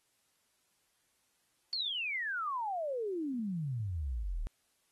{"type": "exponential sweep", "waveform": "sine", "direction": "down", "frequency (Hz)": [4500, 34], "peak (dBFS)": -33, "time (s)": [1.73, 4.47], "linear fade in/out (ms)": 0, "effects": ["white hiss -75 dBFS RMS until 4.91 s", "AAC 32 kbps"]}